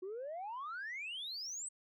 sine exponential sweep, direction up, 359.1 to 8372 Hz, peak -39 dBFS, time 0.02-1.69 s, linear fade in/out 10 ms, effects tanh soft clip ceiling -38 dBFS

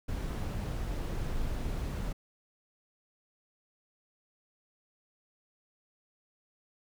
brown noise, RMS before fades -34 dBFS, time 0.08-2.13 s, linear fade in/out 10 ms, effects none

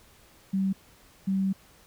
sine tone bursts at uneven times, 192.7 Hz, G3, 29 cents flat, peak -23 dBFS, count 2, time 0.53-0.73 / 1.27-1.53 s, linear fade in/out 10 ms, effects pink hiss -57 dBFS RMS until 1.86 s

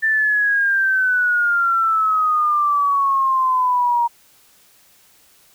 sine exponential sweep, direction down, 1784 to 939 Hz, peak -14 dBFS, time 0.02-4.08 s, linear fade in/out 20 ms, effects white hiss -53 dBFS RMS until 5.54 s

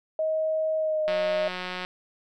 sine tone with pitch glide, 631 to 617.3 Hz, D#5 to D#5, +24 to -14 cents, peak -23 dBFS, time 0.19-1.48 s, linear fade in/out 2 ms, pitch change -38 cents, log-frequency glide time 0.77-1.05 s
click train, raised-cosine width 0.3 ms, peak -17 dBFS, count 141, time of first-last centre 1.08-1.849 s, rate 182 Hz
effects none

